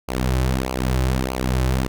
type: tone with flanger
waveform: sawtooth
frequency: 64.2 Hz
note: C2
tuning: 32 cents flat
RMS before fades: -21 dBFS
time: 0.08-1.88 s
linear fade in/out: 10 ms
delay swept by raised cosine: 0.54 to 4.34 ms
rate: 1.6 Hz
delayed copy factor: -0.75
effects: none